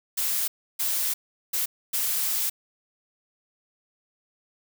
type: noise bursts at uneven times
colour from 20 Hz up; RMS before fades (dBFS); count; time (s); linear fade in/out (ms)
blue; -26; 4; 0.17-0.48 / 0.79-1.14 / 1.53-1.66 / 1.93-2.5; 10
effects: none